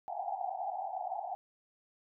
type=band-pass noise; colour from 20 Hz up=pink; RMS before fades=-38 dBFS; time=0.08-1.35 s; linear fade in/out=0 ms; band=700 to 830 Hz; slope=96 dB/octave; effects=none